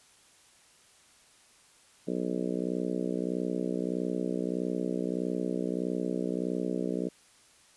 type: harmonic tone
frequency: 61.6 Hz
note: B1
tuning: 4 cents flat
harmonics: 3 / 4 / 5 / 6 / 7 / 8 / 9 / 10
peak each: -35 / -35 / -35 / -38 / -36 / -41 / -42 / -45 dBFS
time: 2.07-7.09 s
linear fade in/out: 10 ms
effects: white hiss -60 dBFS RMS until 7.76 s + resampled to 24000 Hz